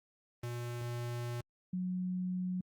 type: tone pair in turn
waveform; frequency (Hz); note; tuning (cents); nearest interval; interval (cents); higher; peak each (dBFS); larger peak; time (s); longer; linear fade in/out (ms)
square / sine; 120 / 182.58; B2 / F#3; -49 / -23; perfect fifth; 726; second; -37 / -33; second; 0.43-1.41 / 1.73-2.61; first; 5
effects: Opus 32 kbps